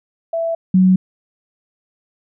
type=tone pair in turn; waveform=sine; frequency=663 / 186.05 Hz; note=E5 / F#3; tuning=+10 / +10 cents; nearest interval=octave + minor seventh; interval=2200 cents; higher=first; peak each=-17 / -8 dBFS; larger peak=second; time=0.33-0.55 / 0.74-0.96 s; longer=neither; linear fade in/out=5 ms; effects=none